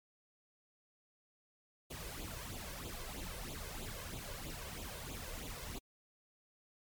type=noise with flanger; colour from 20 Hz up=pink; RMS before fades=-45 dBFS; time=1.9-5.79 s; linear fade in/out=10 ms; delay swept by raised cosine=0.27 to 1.97 ms; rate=3.1 Hz; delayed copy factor=+0.75; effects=MP3 96 kbps